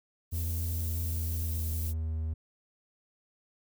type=noise; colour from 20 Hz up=violet; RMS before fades=-40 dBFS; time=0.31-1.94 s; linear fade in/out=50 ms
type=tone with pitch glide; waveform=triangle; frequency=83.5 to 79.45 Hz; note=E2 to D#2; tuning=+23 to +37 cents; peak=-28 dBFS; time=0.32-2.34 s; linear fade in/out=10 ms; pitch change=-86 cents; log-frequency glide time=0.72-2.15 s
effects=none